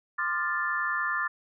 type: chord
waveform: sine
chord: D minor seventh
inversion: third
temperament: equal with one note detuned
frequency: 1046.5 / 1196.6 / 1396.9 / 1760 Hz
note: C6 / D6 / F6 / A6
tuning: 0 / +32 / 0 / 0 cents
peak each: -35 / -32 / -33 / -29 dBFS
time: 0.18-1.28 s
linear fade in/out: 10 ms
effects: none